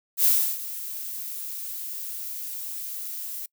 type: noise with ADSR envelope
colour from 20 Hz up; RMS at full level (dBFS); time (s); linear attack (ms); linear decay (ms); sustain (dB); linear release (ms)
violet; -18; 0.17-3.46; 71; 330; -16; 5
effects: noise-tail reverb RT60 0.1 s tail -26 dB re dry